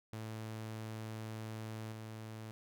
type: tone with level steps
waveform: sawtooth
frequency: 110 Hz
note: A2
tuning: in tune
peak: -38 / -41 dBFS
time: 0.13-2.51 s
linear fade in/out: 0 ms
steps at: 1.92 s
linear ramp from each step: 5 ms
effects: none